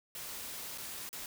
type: noise with dropouts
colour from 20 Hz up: white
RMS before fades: -43 dBFS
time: 0.15-1.26 s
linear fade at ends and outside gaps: 1 ms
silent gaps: 0.777-0.782 / 1.091-1.129 s
effects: none